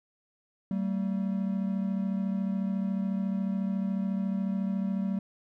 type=tone pair together; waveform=triangle; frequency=192.37 / 226.4 Hz; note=G3 / A3; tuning=-32 / +50 cents; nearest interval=minor third; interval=282 cents; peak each=-26 / -32 dBFS; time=0.71-5.19 s; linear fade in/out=2 ms; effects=none